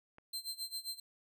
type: click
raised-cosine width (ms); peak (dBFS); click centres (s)
0.5; -39; 0.184
type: tone with tremolo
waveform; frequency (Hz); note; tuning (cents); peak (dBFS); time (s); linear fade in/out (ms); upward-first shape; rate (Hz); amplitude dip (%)
sawtooth; 4126; C8; -25; -34; 0.33-1; 5; sine; 7.5; 90
effects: none